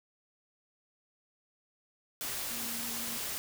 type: tone in noise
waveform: sine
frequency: 233.1 Hz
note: A#3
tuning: in tune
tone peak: -45 dBFS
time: 2.51-3.17 s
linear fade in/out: 0 ms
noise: white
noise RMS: -37 dBFS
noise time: 2.21-3.38 s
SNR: -11 dB
effects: none